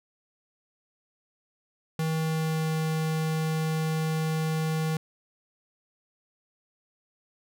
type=tone with pitch glide; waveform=square; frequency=159.5 to 158.4 Hz; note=D#3 to D#3; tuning=+43 to +31 cents; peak=-26 dBFS; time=1.99-4.97 s; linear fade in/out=2 ms; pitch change=-12 cents; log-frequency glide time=2.14-2.72 s; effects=none